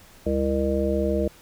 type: harmonic tone with a mistuned harmonic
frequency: 67 Hz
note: C2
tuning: 42 cents sharp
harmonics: 1 / 3 / 5 / 7 / 9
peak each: -27 / -27 / -27 / -27 / -27 dBFS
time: 0.26-1.28 s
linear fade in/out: 5 ms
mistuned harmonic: 1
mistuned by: +150 cents
effects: pink hiss -51 dBFS RMS until 1.41 s